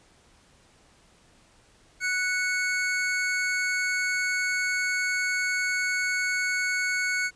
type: tone pair together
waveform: square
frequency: 1480 / 2210 Hz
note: F#6 / C#7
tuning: 0 / -6 cents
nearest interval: perfect fifth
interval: 694 cents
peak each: -28 dBFS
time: 2-7.31 s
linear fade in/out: 50 ms
effects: pink hiss -59 dBFS RMS until 7.35 s + resampled to 22050 Hz